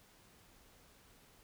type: silence
effects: pink hiss -64 dBFS RMS until 1.43 s